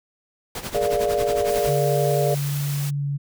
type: noise with tremolo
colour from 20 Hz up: pink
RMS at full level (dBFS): -29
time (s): 0.55-1.72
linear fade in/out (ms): 2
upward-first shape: sine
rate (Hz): 11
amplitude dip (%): 75
type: chord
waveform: sine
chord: Bb dominant seventh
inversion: third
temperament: equal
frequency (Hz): 415.3 / 466.2 / 587.3 / 698.5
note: Ab4 / Bb4 / D5 / F5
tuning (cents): 0 / 0 / 0 / 0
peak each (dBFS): -24 / -26 / -23 / -26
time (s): 0.74-2.35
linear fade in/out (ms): 10
type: noise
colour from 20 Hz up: white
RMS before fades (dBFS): -34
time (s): 1.48-2.91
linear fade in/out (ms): 20
type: tone with pitch glide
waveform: sine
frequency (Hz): 142.8 to 141.81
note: D3 to C#3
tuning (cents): -48 to +40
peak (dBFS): -22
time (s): 1.67-3.18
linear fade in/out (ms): 20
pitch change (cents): -12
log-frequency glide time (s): 2.98-3.04
effects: none